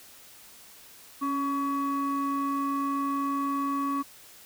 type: tone pair together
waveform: sine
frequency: 277.2 / 1124.9 Hz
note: C#4 / C#6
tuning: 0 / +25 cents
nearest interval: 2 octaves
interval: 2425 cents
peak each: -27 / -27 dBFS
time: 1.21-4.03 s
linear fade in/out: 20 ms
effects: tanh soft clip ceiling -22 dBFS + white hiss -51 dBFS RMS until 4.45 s